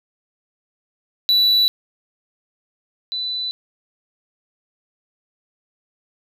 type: tone pair in turn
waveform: triangle / sine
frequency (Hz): 3951 / 3988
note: B7 / B7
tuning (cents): 0 / +16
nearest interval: unison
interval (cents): 16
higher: second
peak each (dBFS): -11 / -22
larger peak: first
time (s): 1.29-1.68 / 3.12-3.51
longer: neither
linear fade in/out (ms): 0
effects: none